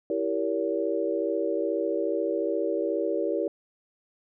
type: chord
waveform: sine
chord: E diminished seventh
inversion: none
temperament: equal with one note detuned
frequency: 329.6 / 392 / 466.2 / 568 Hz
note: E4 / G4 / Bb4 / Db5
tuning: 0 / 0 / 0 / +42 cents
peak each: -30 dBFS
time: 0.1-3.48 s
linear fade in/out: 2 ms
effects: none